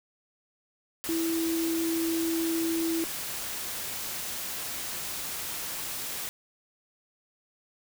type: tone in noise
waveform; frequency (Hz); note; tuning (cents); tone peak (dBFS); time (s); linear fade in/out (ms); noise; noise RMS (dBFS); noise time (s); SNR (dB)
sine; 329.6; E4; 0; -26; 1.09-3.04; 0; white; -35; 1.04-6.29; +6
effects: none